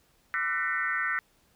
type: tone with frequency modulation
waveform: sine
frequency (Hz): 1661.2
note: G#6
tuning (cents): 0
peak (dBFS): -26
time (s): 0.34-1.19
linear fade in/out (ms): 0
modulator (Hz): 158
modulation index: 2.4
effects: pink hiss -66 dBFS RMS until 1.55 s